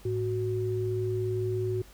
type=tone pair together; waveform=sine; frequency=108.24 / 370 Hz; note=A2 / F#4; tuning=-28 / 0 cents; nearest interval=octave + major sixth; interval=2128 cents; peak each=-30 / -29 dBFS; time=0.05-1.82 s; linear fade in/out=5 ms; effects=added 50 Hz sine -52 dBFS peak until 1.93 s + pink hiss -55 dBFS RMS until 1.93 s